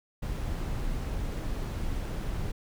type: noise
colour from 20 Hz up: brown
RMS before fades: -32 dBFS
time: 0.22-2.52 s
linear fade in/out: 10 ms
effects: none